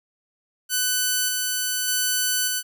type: tone with tremolo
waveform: 5% pulse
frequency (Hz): 1500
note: F#6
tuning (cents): +23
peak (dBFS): -9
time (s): 0.69-2.63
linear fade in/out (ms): 50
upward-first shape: square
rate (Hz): 0.84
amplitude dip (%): 25
effects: none